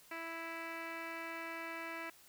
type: tone with low-pass filter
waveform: 10% pulse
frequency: 330 Hz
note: E4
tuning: 2 cents sharp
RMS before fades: -44 dBFS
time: 0.11-2.1 s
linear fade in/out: 5 ms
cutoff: 2600 Hz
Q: 3
effects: white hiss -62 dBFS RMS until 2.28 s